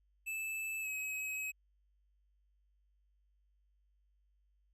square tone with pitch glide, 2626 to 2551 Hz, E7 to D#7, -7 to +43 cents, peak -38 dBFS, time 0.26-1.52 s, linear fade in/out 20 ms, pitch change -50 cents, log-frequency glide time 0.81-0.88 s, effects added 50 Hz sine -70 dBFS peak until 4.73 s

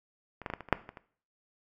clicks, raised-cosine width 0.5 ms, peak -27 / -19 / -20 / -18 / -26 / -30 / -6 / -27 / -29 dBFS, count 9, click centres 0.417 / 0.462 / 0.501 / 0.537 / 0.607 / 0.687 / 0.727 / 0.891 / 0.972 s, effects noise-tail reverb RT60 0.5 s tail -17 dB re dry

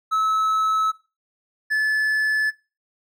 triangle tone pair in turn, 1297 / 1731.3 Hz, E6 / A6, -28 / -28 cents, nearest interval perfect fourth, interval 500 cents, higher second, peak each -16 dBFS, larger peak neither, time 0.11-0.92 / 1.7-2.51 s, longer neither, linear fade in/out 20 ms, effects noise-tail reverb RT60 0.3 s tail -18 dB re dry

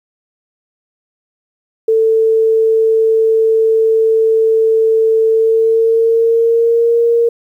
sine tone with pitch glide, 445.1 to 466.7 Hz, A4 to A#4, +20 to +2 cents, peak -8 dBFS, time 1.88-7.29 s, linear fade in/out 5 ms, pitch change +82 cents, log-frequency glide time 5.29-6.96 s, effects 8-bit

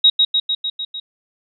sine tone with echo, 3800 Hz, A#7, 33 cents sharp, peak -7 dBFS, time 0.04-0.1 s, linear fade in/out 5 ms, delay 150 ms, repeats 6, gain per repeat -3 dB, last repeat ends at 1 s, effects none

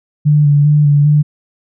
sine tone with vibrato, 146.83 Hz, D3, in tune, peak -6 dBFS, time 0.25-1.23 s, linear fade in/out 20 ms, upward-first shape square, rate 2.5 Hz, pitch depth 24 cents each way, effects none

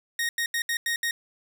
sawtooth tone bursts at uneven times, 1864.7 Hz, A#6, in tune, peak -21 dBFS, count 6, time 0.19-0.29 / 0.38-0.46 / 0.54-0.62 / 0.69-0.77 / 0.86-0.96 / 1.03-1.11 s, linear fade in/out 2 ms, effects none

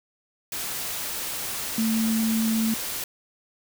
sine tone in noise, 222.9 Hz, A3, 23 cents sharp, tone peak -21 dBFS, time 1.78-2.74 s, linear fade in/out 2 ms, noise white, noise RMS -31 dBFS, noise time 0.52-3.04 s, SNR +7 dB, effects none

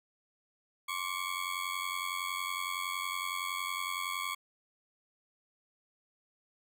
20% pulse ring-modulated tone, 1111 Hz, C#6, 4 cents sharp, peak -26 dBFS, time 0.88-4.35 s, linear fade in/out 10 ms, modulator 45.4 Hz, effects none

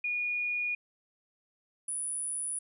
sine tone pair in turn, 2445 / 9825 Hz, D#7 / D#9, -31 / -23 cents, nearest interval 2 octaves, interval 2408 cents, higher second, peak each -29 / -32 dBFS, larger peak first, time 0.04-0.75 / 1.88-2.59 s, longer neither, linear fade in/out 5 ms, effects none

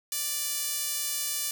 sawtooth tone with high-pass filter, 587.3 Hz, D5, in tune, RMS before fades -31 dBFS, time 0.12-1.51 s, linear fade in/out 2 ms, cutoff 6000 Hz, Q 0.56, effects none

